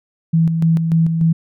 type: tone with tremolo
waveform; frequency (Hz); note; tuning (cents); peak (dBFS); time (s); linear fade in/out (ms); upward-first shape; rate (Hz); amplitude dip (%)
sine; 163.8; E3; -11; -10; 0.33-1.33; 10; square; 3.4; 45
effects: none